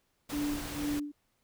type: noise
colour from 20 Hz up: pink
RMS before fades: -40 dBFS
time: 0.29-1 s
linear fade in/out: 10 ms
type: tone with tremolo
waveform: sine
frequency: 292.6 Hz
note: D4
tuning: 6 cents flat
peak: -29 dBFS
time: 0.32-1.12 s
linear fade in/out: 10 ms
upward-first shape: sine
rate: 2.1 Hz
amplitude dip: 85%
effects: pink hiss -75 dBFS RMS until 1.43 s